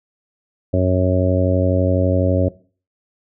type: harmonic tone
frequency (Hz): 92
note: F#2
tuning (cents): -9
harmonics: 1 / 2 / 3 / 4 / 5 / 6 / 7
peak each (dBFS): -17 / -23 / -21 / -26 / -26 / -20 / -26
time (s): 0.73-2.49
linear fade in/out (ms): 10
effects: noise-tail reverb RT60 0.4 s tail -19 dB re dry